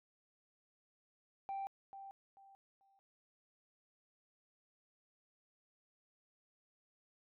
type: tone with echo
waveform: sine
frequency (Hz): 784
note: G5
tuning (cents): 0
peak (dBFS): -37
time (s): 1.49-1.67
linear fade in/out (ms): 0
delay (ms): 440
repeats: 3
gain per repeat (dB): -11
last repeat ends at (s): 2.99
effects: tanh soft clip ceiling -37 dBFS